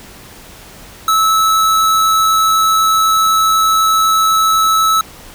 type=tone; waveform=square; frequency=1304 Hz; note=E6; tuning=19 cents flat; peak=-10 dBFS; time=1.08-5.01 s; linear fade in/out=2 ms; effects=pink hiss -37 dBFS RMS until 5.34 s